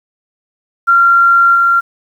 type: tone with level steps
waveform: sine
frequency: 1379 Hz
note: F6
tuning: 22 cents flat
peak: -5 / -7 dBFS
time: 0.87-1.81 s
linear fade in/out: 20 ms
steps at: 1.54 s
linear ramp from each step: 20 ms
effects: 7-bit